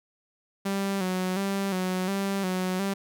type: tone with vibrato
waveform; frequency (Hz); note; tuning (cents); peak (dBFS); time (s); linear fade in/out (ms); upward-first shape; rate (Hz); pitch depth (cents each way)
sawtooth; 190.5; G3; -49; -22; 0.65-2.94; 10; square; 1.4; 55
effects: none